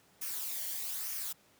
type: noise with flanger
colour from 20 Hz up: blue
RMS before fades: -38 dBFS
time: 0.21-1.33 s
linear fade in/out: 10 ms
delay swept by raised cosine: 0.25 to 0.8 ms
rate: 1.1 Hz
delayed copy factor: -0.5
effects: pink hiss -65 dBFS RMS until 1.59 s + high-pass 100 Hz 12 dB/octave